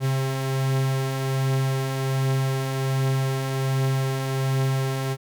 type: beating tone pair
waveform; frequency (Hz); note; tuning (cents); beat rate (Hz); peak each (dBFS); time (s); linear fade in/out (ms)
45% pulse; 132.4 / 133.7; C3 / C3; +21 / +38; 1.3; -31 / -22; 0-5.17; 50
effects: none